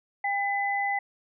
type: tone pair together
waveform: sine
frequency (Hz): 802 / 2009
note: G5 / B6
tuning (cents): +39 / +29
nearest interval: octave + major third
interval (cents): 1590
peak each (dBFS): -27 / -28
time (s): 0.24-0.99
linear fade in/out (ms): 5
effects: none